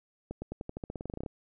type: accelerating click train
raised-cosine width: 2 ms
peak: -24 dBFS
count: 17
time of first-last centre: 0.31-1.262 s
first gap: 110 ms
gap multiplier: 0.91
effects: none